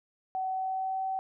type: tone with pitch glide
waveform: sine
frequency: 755 to 763.8 Hz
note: F#5 to G5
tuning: +35 to -45 cents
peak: -29 dBFS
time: 0.35-1.19 s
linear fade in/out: 0 ms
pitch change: +20 cents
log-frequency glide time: 0.48-1.03 s
effects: none